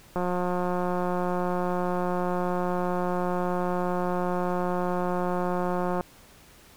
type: click train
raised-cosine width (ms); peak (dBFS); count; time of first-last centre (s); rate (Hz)
1; -15; 1048; 0.16-6.009; 179
effects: pink hiss -53 dBFS RMS until 6.76 s